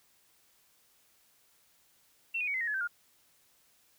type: tone with pitch steps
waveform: sine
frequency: 2707 / 2468 / 2250 / 2052 / 1870.4 / 1705.3 / 1554.8 / 1417.5 Hz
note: E7 / D#7 / C#7 / C7 / A#6 / G#6 / G6 / F6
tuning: +45 / -15 / +25 / -34 / +5 / +45 / -15 / +25 cents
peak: -30 dBFS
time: 2.34-2.876 s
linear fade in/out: 10 ms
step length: 67 ms
effects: white hiss -67 dBFS RMS until 3.98 s